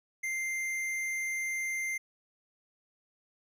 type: tone with tanh clipping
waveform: triangle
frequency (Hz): 2093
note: C7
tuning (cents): 0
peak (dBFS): -33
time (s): 0.23-1.98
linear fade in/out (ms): 10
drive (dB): 17
effects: none